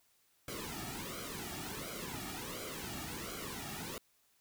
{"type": "noise with flanger", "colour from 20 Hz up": "pink", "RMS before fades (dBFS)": -43, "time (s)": [0.48, 3.98], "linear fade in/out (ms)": 2, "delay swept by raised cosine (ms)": [1.1, 1.99], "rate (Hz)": 1.4, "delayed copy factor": -0.8, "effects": ["white hiss -72 dBFS RMS until 4.4 s"]}